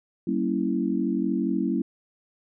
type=chord; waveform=sine; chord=G diminished seventh; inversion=none; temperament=equal with one note detuned; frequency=192.08 / 233.1 / 277.2 / 329.6 Hz; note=G3 / Bb3 / Db4 / Fb4; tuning=-35 / 0 / 0 / 0 cents; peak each=-28 dBFS; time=0.27-1.82 s; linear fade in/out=5 ms; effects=none

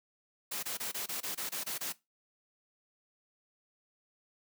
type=noise bursts; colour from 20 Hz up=white; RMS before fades=-37 dBFS; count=10; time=0.51-1.926 s; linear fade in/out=10 ms; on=120 ms; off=24 ms; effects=noise-tail reverb RT60 0.2 s tail -18 dB re dry + high-pass 150 Hz 12 dB/octave

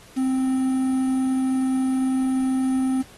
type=tone with quantisation; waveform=triangle; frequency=261.6 Hz; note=C4; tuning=in tune; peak=-17 dBFS; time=0.16-3.03 s; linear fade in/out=20 ms; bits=7; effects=pink hiss -49 dBFS RMS until 3.17 s + AAC 32 kbps

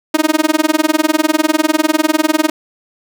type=tone with tremolo; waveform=sawtooth; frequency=311.1 Hz; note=D#4; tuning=in tune; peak=-4 dBFS; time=0.14-2.5 s; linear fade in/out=5 ms; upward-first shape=sine; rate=20 Hz; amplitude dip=100%; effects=none

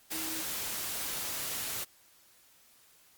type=tone in noise; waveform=sine; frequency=319.6 Hz; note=D#4; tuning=47 cents sharp; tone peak=-42 dBFS; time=0.12-0.43 s; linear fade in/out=20 ms; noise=white; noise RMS=-36 dBFS; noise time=0.1-1.85 s; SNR=-9 dB; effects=white hiss -62 dBFS RMS until 3.17 s + Opus 48 kbps

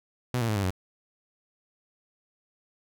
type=tone with pitch steps; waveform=sawtooth; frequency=124.5 / 115.49 / 107.14 / 99.39 / 92.2 Hz; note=B2 / A#2 / A2 / G2 / F#2; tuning=+14 / -16 / -46 / +24 / -6 cents; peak=-21 dBFS; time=0.34-0.705 s; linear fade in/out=0 ms; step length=73 ms; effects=none

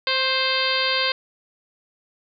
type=harmonic tone with a mistuned harmonic; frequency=523.3 Hz; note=C5; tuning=in tune; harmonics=1 / 2 / 3 / 4 / 5 / 6 / 7 / 8 / 9; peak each=-28 / -28 / -28 / -28 / -28 / -28 / -28 / -28 / -28 dBFS; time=0.07-1.12 s; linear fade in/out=2 ms; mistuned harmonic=2; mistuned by=+28 cents; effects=none

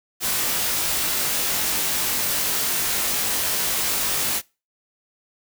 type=noise with comb filter; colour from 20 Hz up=white; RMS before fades=-23 dBFS; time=0.2-4.42 s; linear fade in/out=50 ms; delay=20 ms; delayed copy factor=+0.6; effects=noise-tail reverb RT60 0.3 s tail -24 dB re dry

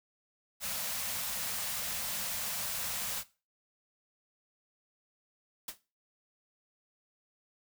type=band-stop noise; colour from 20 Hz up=white; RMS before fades=-36 dBFS; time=0.6-3.24 s; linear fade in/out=50 ms; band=250 to 480 Hz; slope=96 dB/octave
type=noise with exponential decay; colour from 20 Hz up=white; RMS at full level=-34 dBFS; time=5.68-5.78 s; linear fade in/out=5 ms; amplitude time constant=21 ms
effects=noise-tail reverb RT60 0.3 s tail -17 dB re dry

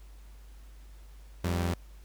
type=tone pair together; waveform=sawtooth; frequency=86.5 / 193.96 Hz; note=F2 / G3; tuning=-16 / -18 cents; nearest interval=octave + major second; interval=1398 cents; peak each=-24 / -32 dBFS; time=1.44-1.74 s; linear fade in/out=5 ms; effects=added 50 Hz sine -47 dBFS peak until 2.04 s + pink hiss -62 dBFS RMS until 2.04 s

